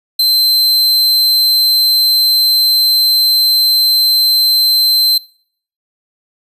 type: tone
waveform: 45% pulse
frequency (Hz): 4100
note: C8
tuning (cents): -36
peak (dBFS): -8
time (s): 0.19-5.18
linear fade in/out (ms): 5
effects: noise-tail reverb RT60 0.6 s tail -25 dB re dry + resampled to 32000 Hz